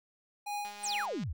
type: tone with tremolo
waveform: square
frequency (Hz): 823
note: G#5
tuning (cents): -16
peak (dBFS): -34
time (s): 0.46-1.06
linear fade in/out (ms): 10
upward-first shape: sine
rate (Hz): 2.5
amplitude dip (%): 80
type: click train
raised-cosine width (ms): 0.2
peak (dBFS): -32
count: 121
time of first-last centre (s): 0.65-1.235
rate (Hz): 205
type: exponential sweep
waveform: sine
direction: down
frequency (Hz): 9510 to 62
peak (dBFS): -33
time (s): 0.83-1.33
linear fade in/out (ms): 10
effects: none